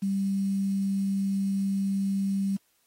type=tone with quantisation; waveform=sine; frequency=195.9 Hz; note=G3; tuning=1 cent flat; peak=-24 dBFS; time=0.02-2.57 s; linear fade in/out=10 ms; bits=8; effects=white hiss -69 dBFS RMS until 2.86 s + AAC 48 kbps